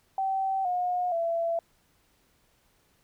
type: tone with pitch steps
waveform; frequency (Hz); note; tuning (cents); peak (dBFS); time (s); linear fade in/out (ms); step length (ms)
sine; 771 / 719.4 / 671.2; G5 / F#5 / E5; -29 / -49 / +31; -25; 0.18-1.59; 2; 470
effects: pink hiss -67 dBFS RMS until 3.03 s